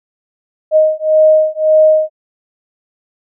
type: beating tone pair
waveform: sine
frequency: 622.3 / 624.1 Hz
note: D#5 / D#5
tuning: 0 / +5 cents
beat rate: 1.8 Hz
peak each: -10 dBFS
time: 0.71-2.1 s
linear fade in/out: 50 ms
effects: none